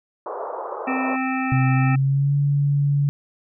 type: band-pass noise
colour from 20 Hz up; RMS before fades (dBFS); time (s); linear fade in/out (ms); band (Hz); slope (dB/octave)
pink; -30; 0.26-1.16; 2; 410 to 1200; 48
type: harmonic tone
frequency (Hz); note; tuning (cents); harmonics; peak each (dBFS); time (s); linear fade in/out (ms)
261.6; C4; 0; 1 / 3 / 5 / 7 / 9 / 10; -23 / -28 / -30 / -31 / -33 / -33; 0.87-1.96; 10
type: tone with pitch glide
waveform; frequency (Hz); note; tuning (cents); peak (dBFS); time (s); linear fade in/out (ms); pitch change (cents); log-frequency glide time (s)
sine; 130 to 142.59; C3 to C#3; -11 to +49; -16; 1.52-3.09; 0; +160; 1.74-2.35
effects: none